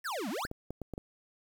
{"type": "exponential two-way sweep", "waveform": "square", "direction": "down then up", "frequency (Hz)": [1916, 189.2, 1916], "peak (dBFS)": -34, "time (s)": [0.04, 0.47], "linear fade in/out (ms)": 20, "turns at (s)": 0.29}
{"type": "clicks", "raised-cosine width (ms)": 2, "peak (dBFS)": -25, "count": 6, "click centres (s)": [0.451, 0.514, 0.706, 0.817, 0.937, 0.979]}
{"effects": ["9-bit"]}